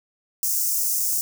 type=high-pass noise; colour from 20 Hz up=white; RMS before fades=-23 dBFS; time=0.43-1.21 s; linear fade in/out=0 ms; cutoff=5500 Hz; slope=48 dB/octave; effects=none